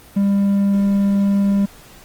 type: tone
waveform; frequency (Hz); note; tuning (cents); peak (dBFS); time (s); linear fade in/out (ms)
triangle; 199.3; G3; +29; -11; 0.16-1.66; 10
effects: pink hiss -44 dBFS RMS until 2.04 s + Opus 24 kbps